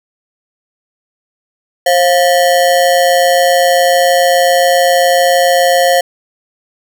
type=ring-modulated tone; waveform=square; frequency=618 Hz; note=D#5; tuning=12 cents flat; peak=-5 dBFS; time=1.86-6.01 s; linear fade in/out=5 ms; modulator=83.6 Hz; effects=none